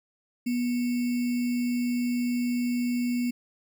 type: tone with sample-and-hold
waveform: sine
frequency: 243.4 Hz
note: B3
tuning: 25 cents flat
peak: -24 dBFS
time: 0.46-3.31 s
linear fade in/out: 10 ms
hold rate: 2450 Hz
effects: none